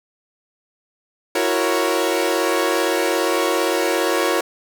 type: chord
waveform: sawtooth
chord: F# dominant seventh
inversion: third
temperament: equal with one note detuned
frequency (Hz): 332.5 / 370 / 466.2 / 554.4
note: E4 / F#4 / A#4 / C#5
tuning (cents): +15 / 0 / 0 / 0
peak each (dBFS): -19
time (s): 1.35-4.41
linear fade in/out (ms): 5
effects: none